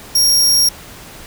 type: tone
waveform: sawtooth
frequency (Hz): 5588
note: F8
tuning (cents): 0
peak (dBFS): -7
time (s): 0.15-0.69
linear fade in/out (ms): 5
effects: pink hiss -36 dBFS RMS until 1.26 s